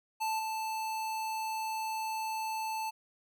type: tone with level steps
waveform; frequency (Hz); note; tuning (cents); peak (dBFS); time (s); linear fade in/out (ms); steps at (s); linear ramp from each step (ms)
square; 880; A5; 0; -31 / -34; 0.2-2.91; 20; 0.39; 2
effects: none